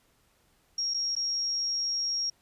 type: tone with dropouts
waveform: sine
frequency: 5588 Hz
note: F8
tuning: in tune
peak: -27 dBFS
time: 0.78-2.3 s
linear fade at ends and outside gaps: 5 ms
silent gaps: 0.939-0.943 / 1.153-1.164 s
effects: pink hiss -67 dBFS RMS until 2.41 s + resampled to 32000 Hz